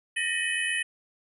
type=tone cluster; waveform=sine; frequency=1807 / 1895 / 2533 / 3002 / 10030 Hz; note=A6 / A#6 / D#7 / F#7 / D#9; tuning=+46 / +28 / +30 / +24 / +13 cents; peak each=-33 / -30 / -31 / -33 / -36 dBFS; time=0.16-0.83 s; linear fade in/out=10 ms; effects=none